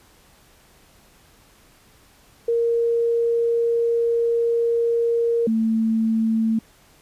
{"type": "tone pair in turn", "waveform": "sine", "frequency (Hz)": [466.2, 223.3], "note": ["A#4", "A3"], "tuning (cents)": [0, 26], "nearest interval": "octave + minor second", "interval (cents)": 1274, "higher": "first", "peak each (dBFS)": -17, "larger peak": "neither", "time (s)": [[2.48, 5.47], [5.47, 6.59]], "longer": "first", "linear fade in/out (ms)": 5, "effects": ["pink hiss -54 dBFS RMS until 7.01 s", "resampled to 32000 Hz"]}